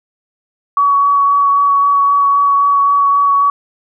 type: tone with vibrato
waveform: sine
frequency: 1128 Hz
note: C#6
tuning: 30 cents sharp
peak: -8 dBFS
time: 0.77-3.5 s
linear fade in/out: 2 ms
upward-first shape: sine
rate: 3.8 Hz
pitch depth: 11 cents each way
effects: none